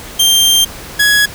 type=tone pair in turn; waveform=sawtooth; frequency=3169 / 1674.3 Hz; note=G7 / G#6; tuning=+18 / +14 cents; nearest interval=major seventh; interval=1104 cents; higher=first; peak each=-4 dBFS; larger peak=neither; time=0.19-0.65 / 0.99-1.26 s; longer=first; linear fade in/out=10 ms; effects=pink hiss -30 dBFS RMS until 1.34 s